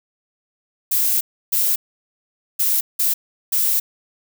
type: noise bursts at uneven times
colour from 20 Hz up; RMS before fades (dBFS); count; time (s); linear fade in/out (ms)
violet; -18; 5; 0.91-1.21 / 1.52-1.76 / 2.59-2.81 / 2.99-3.14 / 3.52-3.8; 10
effects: none